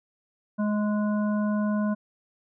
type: harmonic tone with a mistuned harmonic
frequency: 209.8 Hz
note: G#3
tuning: 18 cents sharp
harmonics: 1 / 3 / 5 / 7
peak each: -23 / -33 / -37 / -40 dBFS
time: 0.58-1.95 s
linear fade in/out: 20 ms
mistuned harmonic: 5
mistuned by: -21 cents
effects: none